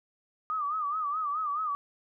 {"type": "tone with vibrato", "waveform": "sine", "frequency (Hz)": 1211, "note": "D#6", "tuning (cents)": -47, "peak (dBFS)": -28, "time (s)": [0.5, 1.75], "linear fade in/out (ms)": 0, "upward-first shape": "sine", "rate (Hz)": 4.7, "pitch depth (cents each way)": 110, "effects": []}